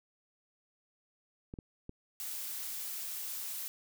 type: clicks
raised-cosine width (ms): 3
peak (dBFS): -30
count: 3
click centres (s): 1.539 / 1.588 / 1.894
type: noise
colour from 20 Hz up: blue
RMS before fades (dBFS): -40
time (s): 2.2-3.68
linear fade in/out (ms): 0
effects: none